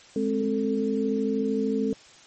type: tone cluster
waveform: sine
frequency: 210.3 / 263.4 / 443.2 Hz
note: G#3 / C4 / A4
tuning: +22 / +12 / +13 cents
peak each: -27 dBFS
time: 0.16-1.93 s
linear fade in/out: 2 ms
effects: white hiss -51 dBFS RMS until 2.26 s + MP3 32 kbps